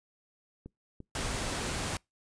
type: click train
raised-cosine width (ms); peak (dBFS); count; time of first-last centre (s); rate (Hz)
3; -31; 4; 0.66-1.691; 2.91
type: noise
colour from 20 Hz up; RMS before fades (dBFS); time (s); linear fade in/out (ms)
pink; -34; 1.15-1.97; 2
effects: noise-tail reverb RT60 0.2 s tail -26 dB re dry + resampled to 22050 Hz